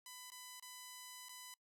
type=tone with dropouts; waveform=5% pulse; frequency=1000 Hz; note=B5; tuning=21 cents sharp; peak=-39 dBFS; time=0.06-1.54 s; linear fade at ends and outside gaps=2 ms; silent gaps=0.303-0.318 / 0.598-0.624 / 1.286-1.292 s; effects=noise-tail reverb RT60 0.1 s tail -22 dB re dry